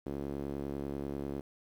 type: tone with band-pass filter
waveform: sawtooth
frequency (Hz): 70.1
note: C#2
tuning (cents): +20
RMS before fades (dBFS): -38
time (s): 0.06-1.41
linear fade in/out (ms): 5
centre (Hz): 340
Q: 1.7
effects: 10-bit